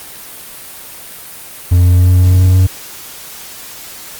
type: tone with pitch steps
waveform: triangle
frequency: 88.4 / 89.01 / 89.63 / 90.26 / 90.89 / 91.52 / 92.15 / 92.79 Hz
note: F2 / F2 / F2 / F#2 / F#2 / F#2 / F#2 / F#2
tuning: +22 / +33 / +45 / -42 / -30 / -18 / -7 / +5 cents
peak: -3 dBFS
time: 1.71-2.67 s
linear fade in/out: 10 ms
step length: 120 ms
effects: white hiss -31 dBFS RMS until 4.19 s + Opus 32 kbps